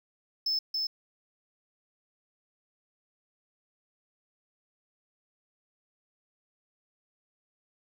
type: tone with echo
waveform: triangle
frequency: 5250 Hz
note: E8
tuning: 8 cents flat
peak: -25 dBFS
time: 0.46-0.59 s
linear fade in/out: 5 ms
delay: 280 ms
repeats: 1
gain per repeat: -2 dB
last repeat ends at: 0.87 s
effects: none